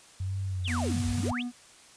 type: tone with vibrato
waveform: sine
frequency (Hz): 92.5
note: F#2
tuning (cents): 0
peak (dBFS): -29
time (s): 0.2-1.32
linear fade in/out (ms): 5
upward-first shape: sine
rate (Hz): 1.3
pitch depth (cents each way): 82
type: exponential two-way sweep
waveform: sine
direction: down then up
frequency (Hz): 3942 to 49 to 3942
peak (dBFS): -32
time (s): 0.64-1.43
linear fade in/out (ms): 20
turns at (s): 1.1
type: tone with pitch glide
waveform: triangle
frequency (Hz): 242.2 to 243.7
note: B3 to B3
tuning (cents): -34 to -23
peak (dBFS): -29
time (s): 0.67-1.52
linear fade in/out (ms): 50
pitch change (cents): +11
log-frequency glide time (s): 1.27-1.33
type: noise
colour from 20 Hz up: white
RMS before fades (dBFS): -39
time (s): 0.67-1.31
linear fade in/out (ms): 10
effects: white hiss -54 dBFS RMS until 1.96 s + resampled to 22050 Hz